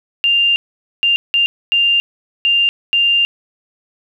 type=tone bursts at uneven times; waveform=sine; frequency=2794 Hz; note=F7; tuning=in tune; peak=-10 dBFS; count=6; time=0.24-0.56 / 1.03-1.16 / 1.34-1.46 / 1.72-2 / 2.45-2.69 / 2.93-3.25 s; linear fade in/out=0 ms; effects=8-bit